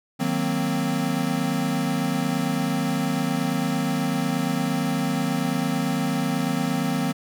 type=chord; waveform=square; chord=C half-diminished seventh; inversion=first; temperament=equal; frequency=155.56 / 185 / 233.1 / 261.6 Hz; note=Eb3 / Gb3 / Bb3 / C4; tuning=0 / 0 / 0 / 0 cents; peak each=-29 / -29 / -29 / -27 dBFS; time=0.19-7.13 s; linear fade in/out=20 ms; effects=none